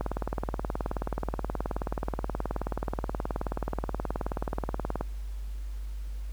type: click train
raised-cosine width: 1 ms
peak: -16 dBFS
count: 95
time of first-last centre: 0.01-5.01 s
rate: 18.8 Hz
effects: added 50 Hz sine -33 dBFS peak until 6.32 s + pink hiss -57 dBFS RMS until 6.32 s